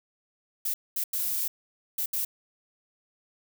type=noise bursts at uneven times; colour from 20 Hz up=violet; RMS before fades=-29 dBFS; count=5; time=0.65-0.74 / 0.96-1.04 / 1.13-1.48 / 1.98-2.06 / 2.13-2.25 s; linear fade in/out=5 ms; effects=none